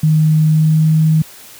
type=tone with pitch glide; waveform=sine; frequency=155.56 to 157.37 Hz; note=D#3 to D#3; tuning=0 to +20 cents; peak=-8 dBFS; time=0.03-1.22 s; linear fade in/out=5 ms; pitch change=+20 cents; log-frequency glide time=0.46-0.86 s; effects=white hiss -38 dBFS RMS until 1.59 s + high-pass 60 Hz 12 dB/octave